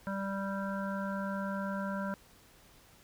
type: harmonic tone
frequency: 196 Hz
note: G3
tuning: in tune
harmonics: 1 / 3 / 5 / 7 / 8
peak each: -35 / -40 / -42 / -43 / -44 dBFS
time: 0.07-2.14 s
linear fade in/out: 0 ms
effects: pink hiss -60 dBFS RMS until 3.03 s